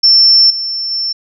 sine tone with level steps, 5380 Hz, E8, 34 cents sharp, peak -4 / -16 / -14 dBFS, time 0.03-1.13 s, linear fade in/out 10 ms, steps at 0.5 / 0.91 s, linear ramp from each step 5 ms, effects none

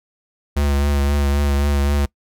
square tone with vibrato, 71.1 Hz, C#2, 45 cents sharp, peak -16 dBFS, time 0.56-2.06 s, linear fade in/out 10 ms, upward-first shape triangle, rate 3.8 Hz, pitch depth 34 cents each way, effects noise-tail reverb RT60 0.1 s tail -23 dB re dry

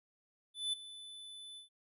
square tone with ADSR envelope, 3501 Hz, A7, 9 cents flat, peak -32 dBFS, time 0.54-1.69 s, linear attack 190 ms, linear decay 11 ms, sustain -16 dB, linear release 120 ms, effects noise-tail reverb RT60 0.1 s tail -24 dB re dry + resampled to 32000 Hz

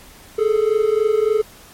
triangle tone pair together, 419.7 / 443.2 Hz, G#4 / A4, +18 / +13 cents, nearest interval minor second, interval 95 cents, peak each -15 dBFS, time 0.38-1.42 s, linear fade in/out 10 ms, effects pink hiss -44 dBFS RMS until 1.73 s + MP3 64 kbps

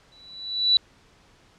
sine tone with exponential growth, 3951 Hz, B7, in tune, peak -12 dBFS, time 0.12-0.77 s, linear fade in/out 1 ms, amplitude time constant 140 ms, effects pink hiss -57 dBFS RMS until 1.58 s + low-pass 6000 Hz 12 dB/octave

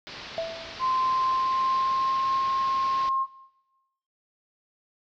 white low-pass noise, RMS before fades -41 dBFS, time 0.07-3.09 s, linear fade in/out 0 ms, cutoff 5000 Hz, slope 48 dB/octave
sine tone with exponential decay, 659.3 Hz, E5, in tune, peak -24 dBFS, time 0.38-0.98 s, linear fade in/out 0 ms, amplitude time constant 130 ms
sine tone with pitch glide, 1040 to 1067.4 Hz, C6 to C6, -11 to +34 cents, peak -22 dBFS, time 0.79-3.27 s, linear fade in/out 50 ms, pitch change +45 cents, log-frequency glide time 0.97-2.41 s
effects noise-tail reverb RT60 1.0 s tail -20 dB re dry

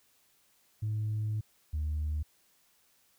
sine tone pair in turn, 107.4 / 75.94 Hz, A2 / D#2, -41 / -41 cents, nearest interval tritone, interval 600 cents, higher first, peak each -28 dBFS, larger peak neither, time 0.82-1.41 / 1.73-2.23 s, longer first, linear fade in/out 10 ms, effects tanh soft clip ceiling -27 dBFS + white hiss -68 dBFS RMS until 3.18 s

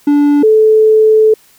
triangle / sine tone pair in turn, 290 / 435.4 Hz, D4 / A4, -22 / -18 cents, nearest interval perfect fifth, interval 704 cents, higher second, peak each -4 dBFS, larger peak neither, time 0.07-0.43 / 0.43-1.34 s, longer second, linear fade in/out 5 ms, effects white hiss -47 dBFS RMS until 1.58 s

